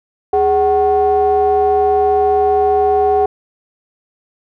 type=ring-modulated tone; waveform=triangle; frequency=169.5 Hz; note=E3; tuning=49 cents sharp; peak=-5 dBFS; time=0.33-3.26 s; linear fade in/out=5 ms; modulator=583 Hz; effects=none